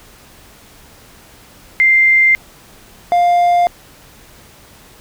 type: tone pair in turn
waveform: sine / triangle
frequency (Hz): 2093 / 701.7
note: C7 / F5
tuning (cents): 0 / +8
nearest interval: octave + perfect fifth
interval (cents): 1892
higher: first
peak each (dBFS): -7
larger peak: neither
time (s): 1.8-2.35 / 3.12-3.67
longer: neither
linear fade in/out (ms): 0
effects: pink hiss -43 dBFS RMS until 5 s